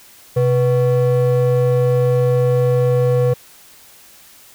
triangle ring-modulated tone, 310.1 Hz, D#4, 6 cents flat, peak -7 dBFS, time 0.36-3.34 s, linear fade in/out 10 ms, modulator 181 Hz, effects white hiss -45 dBFS RMS until 4.54 s

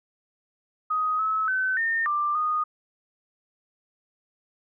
sine tone with pitch steps, 1253 / 1294 / 1523 / 1822 / 1184 / 1234 Hz, D#6 / E6 / F#6 / A#6 / D6 / D#6, +12 / -32 / +50 / -40 / +14 / -15 cents, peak -22 dBFS, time 0.9-2.64 s, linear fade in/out 10 ms, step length 290 ms, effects none

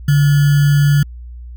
sine tone with sample-and-hold, 144.7 Hz, D3, 25 cents flat, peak -8 dBFS, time 0.08-1.03 s, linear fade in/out 5 ms, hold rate 1575 Hz, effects added 60 Hz sine -29 dBFS peak until 1.56 s

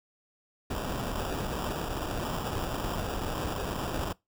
pink noise with sample-and-hold, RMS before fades -33 dBFS, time 0.7-4.13 s, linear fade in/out 10 ms, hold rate 2100 Hz, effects noise-tail reverb RT60 0.2 s tail -23 dB re dry

